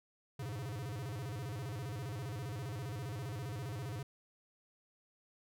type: tone with vibrato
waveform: square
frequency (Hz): 119.6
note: A#2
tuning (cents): +45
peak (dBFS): -40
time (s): 0.39-4.03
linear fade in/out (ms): 5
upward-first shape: square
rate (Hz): 15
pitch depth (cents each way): 260
effects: none